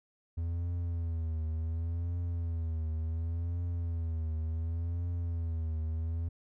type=tone with vibrato; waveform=triangle; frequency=82.9 Hz; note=E2; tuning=10 cents sharp; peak=-29 dBFS; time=0.37-6.29 s; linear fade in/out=10 ms; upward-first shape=triangle; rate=0.69 Hz; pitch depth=86 cents each way; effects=none